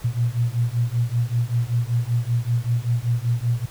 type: beating tone pair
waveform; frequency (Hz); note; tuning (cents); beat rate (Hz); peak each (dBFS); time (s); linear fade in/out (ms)
sine; 116.54 / 121.74; A#2 / B2; 0 / -24; 5.2; -22; 0.04-3.66; 10
effects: pink hiss -44 dBFS RMS until 3.7 s